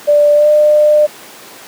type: tone with pitch glide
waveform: sine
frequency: 588 to 600.4 Hz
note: D5 to D5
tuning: +2 to +38 cents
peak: -5 dBFS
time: 0.07-1.07 s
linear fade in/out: 20 ms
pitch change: +36 cents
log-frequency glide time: 0.33-0.49 s
effects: pink hiss -34 dBFS RMS until 1.67 s + high-pass 300 Hz 12 dB/octave